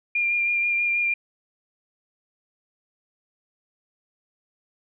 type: tone with vibrato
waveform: sine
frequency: 2400 Hz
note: D7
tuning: 37 cents sharp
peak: -20 dBFS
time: 0.15-1.14 s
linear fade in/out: 5 ms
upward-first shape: sine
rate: 6.2 Hz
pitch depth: 17 cents each way
effects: none